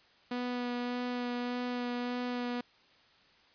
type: tone with vibrato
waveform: sawtooth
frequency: 245.1 Hz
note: B3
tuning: 13 cents flat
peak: -29 dBFS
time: 0.31-2.61 s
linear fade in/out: 5 ms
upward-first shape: sine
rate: 1.7 Hz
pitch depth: 12 cents each way
effects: white hiss -63 dBFS RMS until 3.54 s + resampled to 11025 Hz